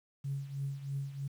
sine tone with tremolo, 138.59 Hz, C#3, in tune, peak -31 dBFS, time 0.24-1.28 s, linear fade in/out 10 ms, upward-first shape triangle, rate 3.1 Hz, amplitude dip 80%, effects tanh soft clip ceiling -27 dBFS + 10-bit

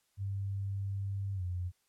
sine tone with pitch glide, 98.6 to 89.9 Hz, G2 to F#2, +11 to -49 cents, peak -33 dBFS, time 0.17-1.72 s, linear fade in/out 50 ms, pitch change -160 cents, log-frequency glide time 1.34-1.43 s, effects white hiss -75 dBFS RMS until 1.88 s + low-pass 12000 Hz 12 dB/octave

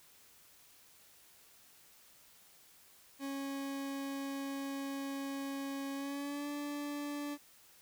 40% pulse tone with pitch glide, 275.2 to 290.1 Hz, C#4 to D4, -12 to -21 cents, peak -37 dBFS, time 3.19-7.38 s, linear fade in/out 50 ms, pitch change +91 cents, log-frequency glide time 5.94-6.48 s, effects white hiss -62 dBFS RMS until 7.81 s

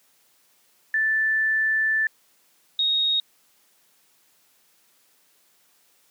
sine tone pair in turn, 1760 / 3747 Hz, A6 / A#7, 0 / +8 cents, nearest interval octave + minor second, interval 1308 cents, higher second, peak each -19 dBFS, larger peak neither, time 0.94-2.07 / 2.79-3.2 s, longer first, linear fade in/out 2 ms, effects white hiss -62 dBFS RMS until 6.1 s + high-pass 150 Hz 12 dB/octave

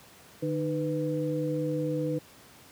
sine tone cluster, 150.7 / 306.6 / 495.9 Hz, D3 / D#4 / B4, +45 / -25 / +7 cents, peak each -31 dBFS, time 0.42-2.19 s, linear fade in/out 10 ms, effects pink hiss -53 dBFS RMS until 2.71 s + high-pass 100 Hz 12 dB/octave

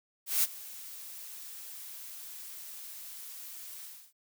blue noise with ADSR envelope, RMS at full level -25 dBFS, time 0.26-4.13 s, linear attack 170 ms, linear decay 32 ms, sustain -20 dB, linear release 300 ms, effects none

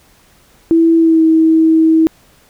sine tone with pitch glide, 329.6 to 321.3 Hz, E4 to E4, 0 to -44 cents, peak -6 dBFS, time 0.71-2.07 s, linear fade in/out 0 ms, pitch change -44 cents, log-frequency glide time 0.97-1.22 s, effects pink hiss -49 dBFS RMS until 2.49 s

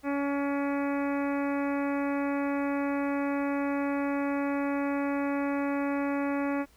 harmonic tone, 281.9 Hz, C#4, 29 cents sharp, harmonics 1 / 2 / 3 / 4 / 5 / 6 / 7 / 8 / 9, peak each -28 / -34 / -38 / -40 / -42 / -44 / -45 / -46 / -47 dBFS, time 0.03-6.66 s, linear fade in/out 50 ms, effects added 60 Hz sine -62 dBFS peak until 6.76 s + pink hiss -62 dBFS RMS until 6.76 s

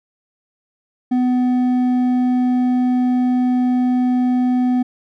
sine tone with hard clipping, 250.1 Hz, B3, 22 cents sharp, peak -15 dBFS, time 1.11-4.83 s, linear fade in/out 10 ms, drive 5 dB, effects none

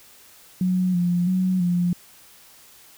sine tone with pitch steps, 183.4 / 175.9 / 185.3 / 176.2 Hz, F#3 / F3 / F#3 / F3, -15 / +13 / +3 / +16 cents, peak -18 dBFS, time 0.61-1.93 s, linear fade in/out 2 ms, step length 330 ms, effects white hiss -50 dBFS RMS until 2.97 s

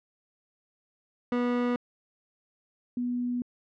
30% pulse / sine tone pair in turn, 243.9 / 244.9 Hz, B3 / B3, -21 / -14 cents, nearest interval unison, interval 7 cents, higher second, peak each -22 / -27 dBFS, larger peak first, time 1.32-1.76 / 2.97-3.42 s, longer second, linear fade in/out 2 ms, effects low-pass 2000 Hz 12 dB/octave

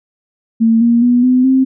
sine tone with pitch steps, 226.3 / 235 / 243.9 / 253.3 / 263 Hz, A3 / A#3 / B3 / B3 / C4, +49 / +14 / -21 / +44 / +9 cents, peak -7 dBFS, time 0.6-1.65 s, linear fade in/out 20 ms, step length 210 ms, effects none

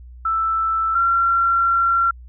sine tone pair in turn, 1324 / 1366.7 Hz, E6 / F6, +7 / -38 cents, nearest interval minor second, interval 55 cents, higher second, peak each -17 / -14 dBFS, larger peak second, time 0.25-0.95 / 0.95-2.11 s, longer second, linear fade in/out 5 ms, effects added 61 Hz sine -37 dBFS peak until 2.28 s

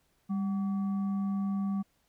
sine tone with frequency modulation, 197.9 Hz, G3, 17 cents sharp, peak -28 dBFS, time 0.29-1.83 s, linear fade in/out 20 ms, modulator 948 Hz, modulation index 0.21, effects pink hiss -72 dBFS RMS until 2.08 s

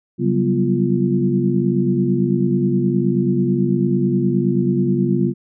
sine tone cluster, 136.2 / 184.7 / 194 / 243.9 / 347.2 Hz, C#3 / F#3 / G3 / B3 / F4, -30 / -3 / -18 / -21 / -10 cents, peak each -21 dBFS, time 0.18-5.34 s, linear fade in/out 50 ms, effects none

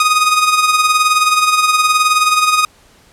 sawtooth tone with tremolo, 1244.5 Hz, D#6, in tune, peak -4 dBFS, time 0-2.65 s, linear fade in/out 2 ms, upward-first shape sine, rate 19 Hz, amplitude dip 55%, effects pink hiss -48 dBFS RMS until 3.12 s + low-pass 11000 Hz 12 dB/octave

